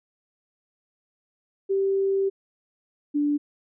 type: tone pair in turn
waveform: sine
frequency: 390 / 292.2 Hz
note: G4 / D4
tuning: -9 / -9 cents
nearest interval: perfect fourth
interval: 500 cents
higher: first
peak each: -20 dBFS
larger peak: neither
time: 1.69-2.3 / 3.14-3.38 s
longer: first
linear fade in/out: 20 ms
effects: none